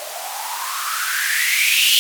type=noise with band-pass filter sweep; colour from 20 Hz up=violet; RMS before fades=-20 dBFS; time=0-1.99 s; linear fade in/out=0 ms; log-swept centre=600 to 3100 Hz; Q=7.3; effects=none